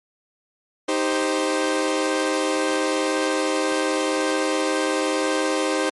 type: chord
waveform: sawtooth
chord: C minor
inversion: first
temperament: equal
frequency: 311.1 / 392 / 523.3 Hz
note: Eb4 / G4 / C5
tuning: 0 / 0 / 0 cents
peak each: -20 / -22 / -20 dBFS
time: 0.88-5.9 s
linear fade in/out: 10 ms
effects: MP3 48 kbps